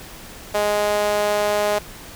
sawtooth tone with high-pass filter, 207.7 Hz, G#3, in tune, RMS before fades -20 dBFS, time 0.54-1.79 s, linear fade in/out 10 ms, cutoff 580 Hz, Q 2.8, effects pink hiss -39 dBFS RMS until 2.15 s

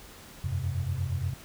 sine chord, F suspended second, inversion none, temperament equal with one note detuned, 87.31 / 95.87 / 130.81 Hz, F2 / G2 / C3, 0 / -38 / 0 cents, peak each -32 dBFS, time 0.44-1.34 s, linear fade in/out 5 ms, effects pink hiss -49 dBFS RMS until 1.44 s

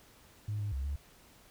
sine tone with pitch steps, 105.1 / 103 / 67.2 / 71 Hz, G#2 / G#2 / C2 / C#2, +21 / -14 / +47 / +42 cents, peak -31 dBFS, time 0.48-0.96 s, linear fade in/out 5 ms, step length 120 ms, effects tanh soft clip ceiling -29 dBFS + pink hiss -60 dBFS RMS until 1.5 s

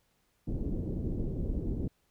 pink low-pass noise, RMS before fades -33 dBFS, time 0.47-1.88 s, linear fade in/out 5 ms, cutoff 390 Hz, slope 24 dB/octave, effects pink hiss -73 dBFS RMS until 2.1 s

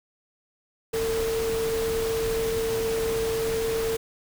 sine tone in noise, 450.9 Hz, A4, 42 cents sharp, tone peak -24 dBFS, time 0.93-3.97 s, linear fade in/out 10 ms, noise pink, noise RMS -33 dBFS, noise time 0.93-3.97 s, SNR +6 dB, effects none

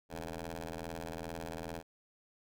10% pulse ring-modulated tone, 82.41 Hz, E2, in tune, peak -29 dBFS, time 0.09-1.83 s, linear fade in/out 50 ms, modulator 362 Hz, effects none

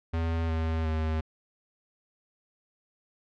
square tone with pitch steps, 82.41 / 80.71 / 79.05 Hz, E2 / E2 / D#2, 0 / -36 / +28 cents, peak -27 dBFS, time 0.13-1.21 s, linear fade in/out 10 ms, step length 360 ms, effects low-pass 3000 Hz 12 dB/octave

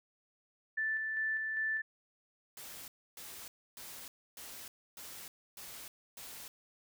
sine tone with tremolo, 1760 Hz, A6, in tune, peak -31 dBFS, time 0.77-1.82 s, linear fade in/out 10 ms, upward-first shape square, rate 2.5 Hz, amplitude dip 30%
white noise bursts, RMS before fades -48 dBFS, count 7, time 2.57-6.48 s, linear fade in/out 2 ms, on 310 ms, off 290 ms
effects none

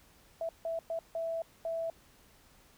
sine tone bursts at uneven times, 659.3 Hz, E5, in tune, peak -32 dBFS, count 5, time 0.41-0.49 / 0.65-0.79 / 0.9-0.99 / 1.15-1.42 / 1.65-1.9 s, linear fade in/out 2 ms, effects pink hiss -62 dBFS RMS until 2.77 s

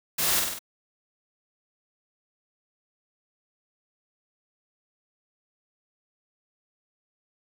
white noise with echo, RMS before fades -26 dBFS, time 0.18-0.4 s, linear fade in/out 10 ms, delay 48 ms, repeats 4, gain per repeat -3 dB, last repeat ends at 0.592 s, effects none

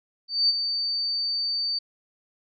sine tone with ADSR envelope, 4590 Hz, D8, 40 cents flat, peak -16 dBFS, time 0.28-1.79 s, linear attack 210 ms, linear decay 28 ms, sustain -8 dB, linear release 9 ms, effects none

